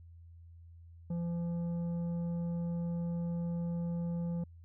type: tone with tanh clipping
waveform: sine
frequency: 170.8 Hz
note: F3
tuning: 38 cents flat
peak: -34 dBFS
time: 1.1-4.44 s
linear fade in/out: 5 ms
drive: 8 dB
effects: added 84 Hz sine -51 dBFS peak until 4.64 s